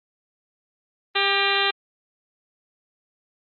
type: harmonic tone with a mistuned harmonic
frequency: 398 Hz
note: G4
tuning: 26 cents sharp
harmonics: 1 / 2 / 3 / 4 / 5 / 6 / 7 / 8 / 9 / 10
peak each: -28 / -28 / -28 / -28 / -28 / -28 / -28 / -28 / -28 / -28 dBFS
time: 1.15-1.71 s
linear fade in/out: 10 ms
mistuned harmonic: 5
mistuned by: -52 cents
effects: Opus 32 kbps